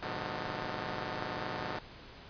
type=chord; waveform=5% pulse; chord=G# diminished seventh; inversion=none; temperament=just; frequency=103.83 / 124.59 / 149.51 / 179.41 Hz; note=G#2 / B2 / D3 / F3; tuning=0 / +16 / +31 / +47 cents; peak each=-31 dBFS; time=0.02-1.79 s; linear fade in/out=5 ms; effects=pink hiss -51 dBFS RMS until 2.29 s + resampled to 11025 Hz